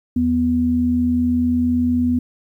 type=tone pair together; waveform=sine; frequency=82.3 / 246.6 Hz; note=E2 / B3; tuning=-2 / -2 cents; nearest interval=octave + perfect fifth; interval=1900 cents; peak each=-24 / -15 dBFS; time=0.16-2.19 s; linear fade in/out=5 ms; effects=9-bit